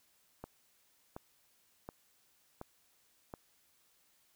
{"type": "click train", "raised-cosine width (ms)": 1, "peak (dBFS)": -29, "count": 5, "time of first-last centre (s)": [0.44, 3.339], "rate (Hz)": 1.38, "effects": ["white hiss -71 dBFS RMS until 4.35 s"]}